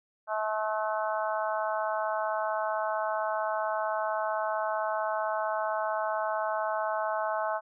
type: harmonic tone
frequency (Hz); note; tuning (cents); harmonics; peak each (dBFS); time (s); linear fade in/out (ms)
215.6; A3; -35; 3 / 4 / 5 / 6 / 7; -31 / -33 / -35 / -37 / -38; 0.27-7.61; 50
effects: none